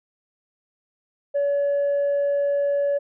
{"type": "tone", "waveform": "sine", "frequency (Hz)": 568, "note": "C#5", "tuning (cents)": 42, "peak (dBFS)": -17, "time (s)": [1.34, 2.99], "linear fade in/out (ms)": 20, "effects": ["tanh soft clip ceiling -17 dBFS"]}